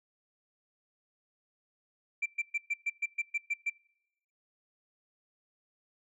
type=tone bursts; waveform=sine; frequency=2349 Hz; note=D7; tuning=in tune; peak=-26 dBFS; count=10; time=2.22-3.7 s; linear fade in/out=10 ms; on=40 ms; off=120 ms; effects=noise-tail reverb RT60 0.9 s tail -26 dB re dry + tanh soft clip ceiling -26 dBFS